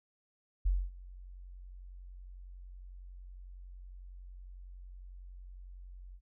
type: tone with ADSR envelope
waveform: sine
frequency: 45.46 Hz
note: F#1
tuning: 30 cents flat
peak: -24 dBFS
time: 0.65-6.21 s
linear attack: 13 ms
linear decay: 240 ms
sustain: -22 dB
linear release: 66 ms
effects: none